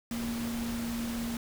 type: tone in noise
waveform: sine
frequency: 233.4 Hz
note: A#3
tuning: 2 cents sharp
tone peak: -32 dBFS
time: 0.11-1.37 s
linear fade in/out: 2 ms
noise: pink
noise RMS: -40 dBFS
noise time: 0.11-1.37 s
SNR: +5 dB
effects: none